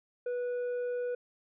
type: tone with tanh clipping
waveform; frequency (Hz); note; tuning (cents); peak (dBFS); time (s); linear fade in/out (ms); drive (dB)
triangle; 490; B4; -14; -32; 0.26-1.15; 5; 9
effects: none